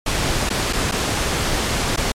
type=noise with dropouts; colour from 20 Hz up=pink; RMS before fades=-20 dBFS; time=0.06-2.12 s; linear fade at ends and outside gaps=5 ms; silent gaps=0.493-0.501 / 0.728-0.731 / 0.914-0.92 / 1.962-1.973 s; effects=low-pass 9000 Hz 12 dB/octave + MP3 96 kbps